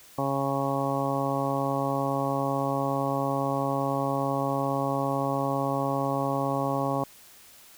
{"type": "harmonic tone", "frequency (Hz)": 137.7, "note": "C#3", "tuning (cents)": -11, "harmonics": [1, 2, 3, 4, 5, 6, 7, 8], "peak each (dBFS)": [-32, -31, -36, -31, -34, -33, -37, -33], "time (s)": [0.18, 7.04], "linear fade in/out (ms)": 5, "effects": ["white hiss -52 dBFS RMS until 7.77 s"]}